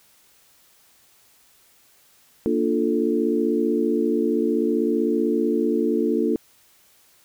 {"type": "chord", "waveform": "sine", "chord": "Bb major seventh", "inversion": "none", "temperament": "equal", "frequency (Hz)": [233.1, 293.7, 349.2, 440], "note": ["Bb3", "D4", "F4", "A4"], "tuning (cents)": [0, 0, 0, 0], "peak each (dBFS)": -24, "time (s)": [2.46, 6.36], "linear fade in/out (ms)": 0, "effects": ["white hiss -57 dBFS RMS until 7.24 s"]}